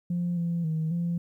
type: tone with pitch steps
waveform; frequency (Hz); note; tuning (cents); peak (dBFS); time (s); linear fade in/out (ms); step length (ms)
sine; 174.7 / 170.1 / 158.7 / 171.4; F3 / F3 / D#3 / F3; +1 / -45 / +35 / -32; -24; 0.1-1.18; 5; 270
effects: tanh soft clip ceiling -22 dBFS + 11-bit